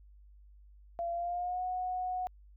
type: tone with pitch glide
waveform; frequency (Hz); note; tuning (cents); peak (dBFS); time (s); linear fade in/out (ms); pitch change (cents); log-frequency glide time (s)
sine; 684 to 733.1; F5 to F#5; -36 to -16; -32; 0.99-2.27; 0; +120; 1.12-1.63
effects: added 50 Hz sine -54 dBFS peak until 2.56 s